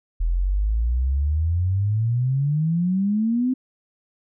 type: exponential sweep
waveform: sine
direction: up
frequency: 40.31 to 261.6 Hz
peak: -18 dBFS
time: 0.2-3.54 s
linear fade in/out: 10 ms
effects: none